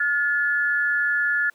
sine tone pair together, 1426.6 / 1723 Hz, F6 / A6, +36 / -37 cents, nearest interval minor third, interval 327 cents, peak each -23 / -21 dBFS, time 0-1.5 s, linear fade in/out 5 ms, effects pink hiss -60 dBFS RMS until 1.54 s + high-pass 300 Hz 12 dB/octave

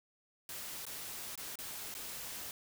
white noise with dropouts, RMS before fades -44 dBFS, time 0.49-2.51 s, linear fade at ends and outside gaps 1 ms, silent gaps 0.853-0.866 / 1.355-1.376 / 1.556-1.588 / 1.941-1.95 s, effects none

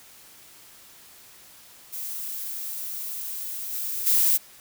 violet noise with level steps, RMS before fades -33 / -30 / -20 dBFS, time 1.92-4.38 s, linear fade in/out 20 ms, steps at 3.72 / 4.06 s, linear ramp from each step 10 ms, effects white hiss -50 dBFS RMS until 4.6 s

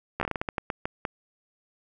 slowing click train, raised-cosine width 0.5 ms, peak -13 dBFS, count 13, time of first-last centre 0.2-1.052 s, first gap 13 ms, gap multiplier 1.28, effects none

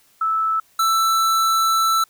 sine / square tone pair in turn, 1312 / 1324.9 Hz, E6 / E6, -9 / +8 cents, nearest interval unison, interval 17 cents, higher second, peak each -17 / -16 dBFS, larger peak second, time 0.21-0.6 / 0.79-2.04 s, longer second, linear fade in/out 5 ms, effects white hiss -57 dBFS RMS until 2.09 s

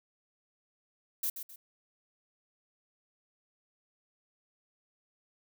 violet noise with echo, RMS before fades -32 dBFS, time 1.23-1.3 s, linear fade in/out 5 ms, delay 130 ms, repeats 2, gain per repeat -9 dB, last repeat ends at 1.56 s, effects none

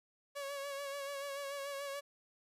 sawtooth tone with vibrato, 560 Hz, C#5, 18 cents sharp, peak -36 dBFS, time 0.35-2.01 s, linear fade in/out 20 ms, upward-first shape sine, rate 6.9 Hz, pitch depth 36 cents each way, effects resampled to 32000 Hz + 13-bit

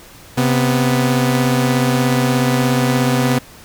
sawtooth tone pair together, 131.85 / 246.9 Hz, C3 / B3, +14 / 0 cents, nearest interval major seventh, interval 1086 cents, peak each -12 dBFS, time 0.37-3.39 s, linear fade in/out 10 ms, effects pink hiss -41 dBFS RMS until 3.64 s

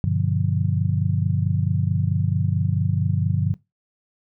sine chord, G dominant seventh, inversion none, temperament just, 98 / 122.5 / 147 / 176.4 Hz, G2 / B2 / D3 / F3, 0 / -14 / +2 / +18 cents, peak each -22 / -26 / -23 / -26 dBFS, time 0.04-3.54 s, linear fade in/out 0 ms, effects noise-tail reverb RT60 0.2 s tail -19 dB re dry

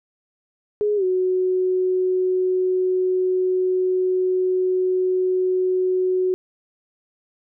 sine tone with pitch glide, 417.3 to 369.6 Hz, G#4 to F#4, +8 to -2 cents, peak -17 dBFS, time 0.81-6.34 s, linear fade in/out 0 ms, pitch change -210 cents, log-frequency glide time 0.96-1.04 s, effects none

